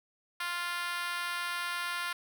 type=tone with high-pass filter; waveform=5% pulse; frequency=349.2 Hz; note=F4; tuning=in tune; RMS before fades=-35 dBFS; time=0.4-2.13 s; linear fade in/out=5 ms; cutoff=1200 Hz; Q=2.7; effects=none